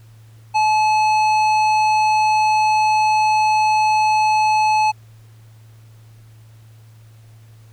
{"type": "tone with tanh clipping", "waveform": "triangle", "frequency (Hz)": 860, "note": "A5", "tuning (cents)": -40, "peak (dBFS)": -15, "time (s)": [0.54, 4.92], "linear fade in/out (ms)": 20, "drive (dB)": 17, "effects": ["added 111 Hz sine -42 dBFS peak until 7.72 s", "pink hiss -56 dBFS RMS until 7.72 s"]}